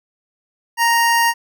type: tone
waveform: 25% pulse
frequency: 932.3 Hz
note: A#5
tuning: in tune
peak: -9 dBFS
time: 0.77-1.34 s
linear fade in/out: 50 ms
effects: none